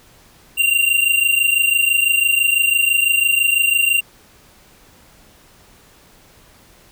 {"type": "tone pair together", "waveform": "square", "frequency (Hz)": [2757, 2783], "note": ["F7", "F7"], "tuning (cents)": [-23, -7], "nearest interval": "unison", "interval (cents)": 16, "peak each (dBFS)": [-18, -16], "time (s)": [0.57, 4.01], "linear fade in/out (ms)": 20, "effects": ["pink hiss -49 dBFS RMS until 6.91 s"]}